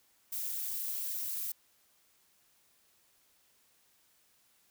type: noise with amplitude modulation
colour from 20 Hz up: violet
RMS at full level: -33 dBFS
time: 0.32-1.52 s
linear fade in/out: 5 ms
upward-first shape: sine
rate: 223 Hz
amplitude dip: 85%
effects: white hiss -69 dBFS RMS until 4.7 s